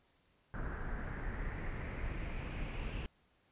brown noise with low-pass filter sweep, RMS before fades -40 dBFS, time 0.54-3.06 s, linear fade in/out 0 ms, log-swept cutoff 1500 to 2800 Hz, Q 4, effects pink hiss -72 dBFS RMS until 3.51 s + resampled to 8000 Hz

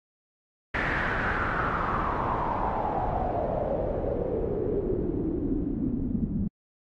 pink noise with low-pass filter sweep, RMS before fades -28 dBFS, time 0.74-6.48 s, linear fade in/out 5 ms, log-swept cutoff 1900 to 210 Hz, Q 4.7, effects AAC 32 kbps

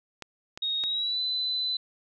clicks, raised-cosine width 0.2 ms, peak -20 dBFS, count 3, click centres 0.223 / 0.575 / 0.838 s
sine tone with pitch glide, 3744 to 4013 Hz, A#7 to B7, +7 to +27 cents, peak -26 dBFS, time 0.62-1.77 s, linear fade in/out 5 ms, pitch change +120 cents, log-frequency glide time 0.81-1.21 s
effects none

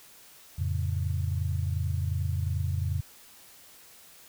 sine chord, F augmented, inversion none, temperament equal, 87.31 / 110 / 138.59 Hz, F2 / A2 / C#3, 0 / 0 / 0 cents, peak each -28 / -33 / -33 dBFS, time 0.58-3.01 s, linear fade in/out 10 ms, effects white hiss -53 dBFS RMS until 4.28 s

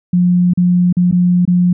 sine tone with dropouts, 178 Hz, F3, 33 cents sharp, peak -8 dBFS, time 0.13-1.73 s, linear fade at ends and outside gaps 5 ms, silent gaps 0.536-0.574 / 0.927-0.968 / 1.114-1.124 / 1.453-1.476 s, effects none

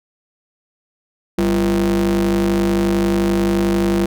square ring-modulated tone, 73.42 Hz, D2, in tune, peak -12 dBFS, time 1.38-4.06 s, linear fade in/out 5 ms, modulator 268 Hz, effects none

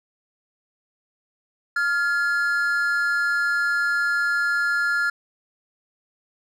triangle tone pair together, 1400 / 1694.4 Hz, F6 / G#6, +4 / +34 cents, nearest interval minor third, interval 330 cents, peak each -19 / -23 dBFS, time 1.76-5.1 s, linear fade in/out 5 ms, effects none

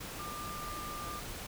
sine tone in noise, 1194 Hz, D6, 28 cents sharp, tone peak -41 dBFS, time 0.19-1.2 s, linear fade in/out 10 ms, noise pink, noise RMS -43 dBFS, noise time 0-1.47 s, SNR -1 dB, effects none

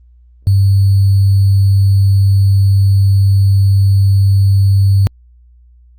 sine tone with sample-and-hold, 98 Hz, G2, in tune, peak -6 dBFS, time 0.47-5.07 s, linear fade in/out 0 ms, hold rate 4410 Hz, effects added 60 Hz sine -41 dBFS peak until 5.98 s + Opus 32 kbps

